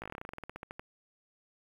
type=slowing click train; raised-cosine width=0.5 ms; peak=-26 dBFS; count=19; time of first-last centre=0.02-0.795 s; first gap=17 ms; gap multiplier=1.1; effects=9-bit